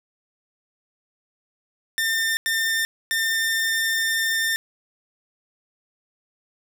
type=tone bursts at uneven times; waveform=sawtooth; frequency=1803 Hz; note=A6; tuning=42 cents sharp; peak=-17 dBFS; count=3; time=1.98-2.37 / 2.46-2.85 / 3.11-4.56 s; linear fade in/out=0 ms; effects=none